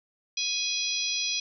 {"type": "harmonic tone with a mistuned harmonic", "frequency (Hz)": 832, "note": "G#5", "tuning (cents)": 3, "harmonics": [3, 4, 5, 6, 7], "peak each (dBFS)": [-33, -33, -33, -33, -33], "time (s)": [0.37, 1.4], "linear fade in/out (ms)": 5, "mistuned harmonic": 5, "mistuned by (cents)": -41, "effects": []}